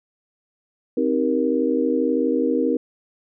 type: chord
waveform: sine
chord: C minor seventh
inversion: none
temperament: just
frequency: 261.6 / 314 / 392.4 / 470.9 Hz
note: C4 / Eb4 / G4 / Bb4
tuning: 0 / +16 / +2 / +18 cents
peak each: -22 / -23 / -27 / -22 dBFS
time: 0.97-2.77 s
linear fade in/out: 5 ms
effects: none